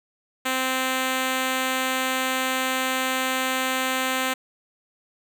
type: tone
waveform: 5% pulse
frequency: 260 Hz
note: C4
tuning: 11 cents flat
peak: -11 dBFS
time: 0.45-4.34 s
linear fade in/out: 10 ms
effects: none